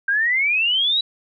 sine exponential sweep, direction up, 1568 to 3951 Hz, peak -16 dBFS, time 0.08-1.01 s, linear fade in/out 5 ms, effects none

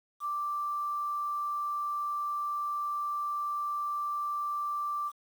sine tone with quantisation, 1174.7 Hz, D6, in tune, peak -30 dBFS, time 0.2-5.12 s, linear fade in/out 50 ms, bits 9, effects none

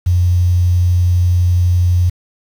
sine tone with quantisation, 88.8 Hz, F2, 29 cents sharp, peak -9 dBFS, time 0.06-2.1 s, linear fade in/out 10 ms, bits 6, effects none

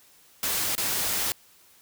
white noise with dropouts, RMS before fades -27 dBFS, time 0.43-1.32 s, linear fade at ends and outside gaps 1 ms, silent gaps 0.752-0.779 s, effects white hiss -57 dBFS RMS until 1.81 s

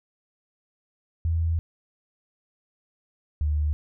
sine tone pair in turn, 82.41 / 74.91 Hz, E2 / D2, 0 / +35 cents, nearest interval major second, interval 165 cents, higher first, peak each -21 dBFS, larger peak neither, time 1.25-1.59 / 3.41-3.73 s, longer first, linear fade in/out 0 ms, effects none

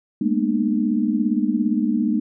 sine tone cluster, 206.8 / 224.7 / 241.8 / 302.4 Hz, G#3 / A3 / B3 / D#4, -7 / +37 / -36 / -49 cents, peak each -23 dBFS, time 0.21-2.2 s, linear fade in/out 5 ms, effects none

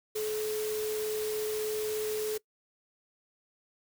sine tone in noise, 429.2 Hz, A4, 43 cents flat, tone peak -30 dBFS, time 0.15-2.38 s, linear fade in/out 10 ms, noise white, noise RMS -40 dBFS, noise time 0.15-2.38 s, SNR +7 dB, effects noise-tail reverb RT60 0.1 s tail -22 dB re dry

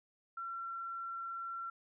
sine tone, 1359 Hz, F6, 48 cents flat, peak -39 dBFS, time 0.37-1.7 s, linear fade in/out 5 ms, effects none

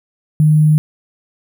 sine tone with sample-and-hold, 153.3 Hz, D#3, 25 cents flat, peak -7 dBFS, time 0.4-0.78 s, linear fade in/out 0 ms, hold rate 11025 Hz, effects none

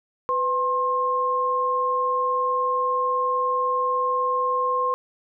sine tone pair together, 501 / 1064.7 Hz, B4 / C6, +25 / +30 cents, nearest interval octave + minor second, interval 1305 cents, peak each -26 / -21 dBFS, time 0.29-4.94 s, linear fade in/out 0 ms, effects none

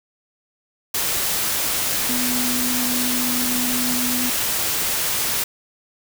sine tone in noise, 247.6 Hz, B3, 5 cents sharp, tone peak -24 dBFS, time 2.09-4.3 s, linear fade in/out 5 ms, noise white, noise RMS -22 dBFS, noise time 0.94-5.44 s, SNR -5 dB, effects none

